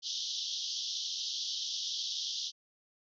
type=band-pass noise; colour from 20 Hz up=pink; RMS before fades=-37 dBFS; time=0.02-2.52 s; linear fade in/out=50 ms; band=3100 to 6100 Hz; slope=96 dB/octave; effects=none